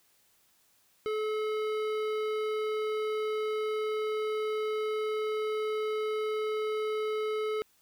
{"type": "tone with hard clipping", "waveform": "triangle", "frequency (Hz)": 430.4, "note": "A4", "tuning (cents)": -38, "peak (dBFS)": -31, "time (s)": [1.06, 7.62], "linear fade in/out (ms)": 0, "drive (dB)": 18, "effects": ["white hiss -67 dBFS RMS until 7.81 s"]}